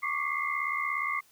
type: tone cluster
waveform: sine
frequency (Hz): 1115 / 1175 / 2051 / 2128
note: C#6 / D6 / C7 / C7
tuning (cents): +10 / +1 / -35 / +29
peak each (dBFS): -34 / -34 / -34 / -33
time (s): 0.02-1.21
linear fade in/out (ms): 20
effects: white hiss -62 dBFS RMS until 1.31 s